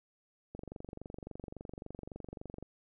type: click train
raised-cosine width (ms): 2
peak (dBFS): -30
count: 50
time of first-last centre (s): 0.55-2.626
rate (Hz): 23.6
effects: none